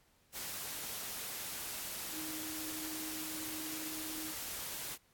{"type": "tone in noise", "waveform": "sine", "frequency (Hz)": 313.5, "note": "D#4", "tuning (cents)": 13, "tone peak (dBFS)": -44, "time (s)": [2.11, 4.34], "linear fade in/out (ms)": 50, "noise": "white", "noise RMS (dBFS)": -42, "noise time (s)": [0.32, 4.98], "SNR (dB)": -5, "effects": ["pink hiss -70 dBFS RMS until 5.13 s", "AAC 64 kbps"]}